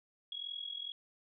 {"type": "tone with amplitude modulation", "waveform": "sine", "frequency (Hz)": 3322, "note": "G#7", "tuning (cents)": 0, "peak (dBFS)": -36, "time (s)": [0.32, 0.92], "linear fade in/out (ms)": 2, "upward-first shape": "sine", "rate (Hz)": 42.1, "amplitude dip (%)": 80, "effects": []}